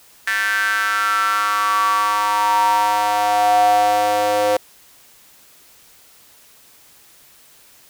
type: tone with high-pass filter sweep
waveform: square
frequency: 103.83 Hz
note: G#2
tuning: in tune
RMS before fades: -17 dBFS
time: 0.27-4.57 s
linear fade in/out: 5 ms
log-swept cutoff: 1700 to 570 Hz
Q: 8
effects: white hiss -49 dBFS RMS until 7.89 s